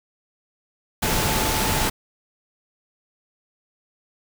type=tone in noise; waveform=sine; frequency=874 Hz; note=A5; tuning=12 cents flat; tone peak=-30 dBFS; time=1.02-1.9 s; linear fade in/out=10 ms; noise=pink; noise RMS=-22 dBFS; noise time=1.02-1.9 s; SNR=-11 dB; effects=none